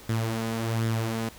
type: tone with flanger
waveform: sawtooth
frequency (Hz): 113.3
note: A#2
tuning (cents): -49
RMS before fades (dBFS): -28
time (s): 0.09-1.29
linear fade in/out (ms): 5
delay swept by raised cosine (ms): 0.56 to 4.86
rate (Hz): 1.3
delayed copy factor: +0.5
effects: pink hiss -48 dBFS RMS until 1.38 s